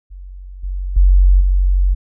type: tone with level steps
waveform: sine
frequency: 46.25 Hz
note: F#1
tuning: in tune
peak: -30 / -19 / -6 / -10 dBFS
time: 0.1-1.95 s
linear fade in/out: 20 ms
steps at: 0.63 / 0.96 / 1.4 s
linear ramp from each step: 10 ms
effects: none